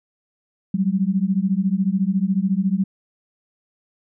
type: beating tone pair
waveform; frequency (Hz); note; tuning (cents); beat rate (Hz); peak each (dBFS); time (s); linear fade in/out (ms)
sine; 185 / 199; F#3 / G3; 0 / +26; 14; -20; 0.74-2.84; 5
effects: none